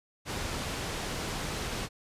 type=low-pass noise; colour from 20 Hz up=pink; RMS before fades=-35 dBFS; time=0.25-1.89 s; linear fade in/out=50 ms; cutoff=8000 Hz; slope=12 dB/octave; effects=resampled to 32000 Hz